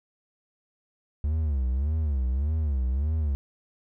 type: tone with vibrato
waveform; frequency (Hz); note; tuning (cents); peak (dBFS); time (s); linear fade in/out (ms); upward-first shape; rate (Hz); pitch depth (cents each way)
triangle; 70.7; C#2; +35; -21; 1.24-3.35; 0; sine; 1.7; 210
effects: none